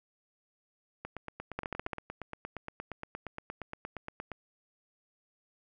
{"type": "two click trains", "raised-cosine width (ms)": 0.5, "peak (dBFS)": [-19, -24], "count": [6, 29], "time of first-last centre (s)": [[1.59, 1.932], [1.05, 4.317]], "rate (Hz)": [14.6, 8.57], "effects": []}